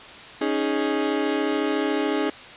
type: chord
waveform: 35% pulse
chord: C# suspended second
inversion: none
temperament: equal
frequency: 277.2 / 311.1 / 415.3 Hz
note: C#4 / D#4 / G#4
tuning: 0 / 0 / 0 cents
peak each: -25 / -24 / -24 dBFS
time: 0.41-2.3 s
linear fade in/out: 5 ms
effects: white hiss -41 dBFS RMS until 2.56 s + resampled to 8000 Hz